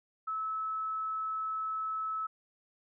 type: tone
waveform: sine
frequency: 1300 Hz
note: E6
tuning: 24 cents flat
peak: -32 dBFS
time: 0.27-2.27 s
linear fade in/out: 10 ms
effects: none